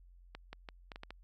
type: clicks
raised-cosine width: 0.3 ms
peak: -29 dBFS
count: 7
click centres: 0.35 / 0.53 / 0.688 / 0.918 / 0.959 / 1.034 / 1.106 s
effects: added 44 Hz sine -56 dBFS peak until 1.23 s